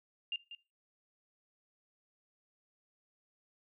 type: tone with echo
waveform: sine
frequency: 2801 Hz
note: F7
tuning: 4 cents sharp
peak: -33 dBFS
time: 0.32-0.36 s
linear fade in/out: 2 ms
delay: 190 ms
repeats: 1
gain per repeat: -11 dB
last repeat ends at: 0.55 s
effects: noise-tail reverb RT60 0.3 s tail -21 dB re dry